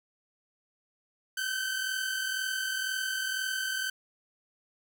sawtooth tone pair together, 1526 / 1568 Hz, G6 / G6, -47 / 0 cents, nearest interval unison, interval 47 cents, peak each -28 / -32 dBFS, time 1.37-3.9 s, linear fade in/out 5 ms, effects none

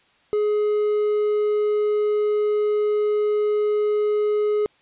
triangle tone, 420 Hz, G#4, 19 cents sharp, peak -16 dBFS, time 0.33-4.66 s, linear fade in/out 0 ms, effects white hiss -59 dBFS RMS until 4.81 s + resampled to 8000 Hz

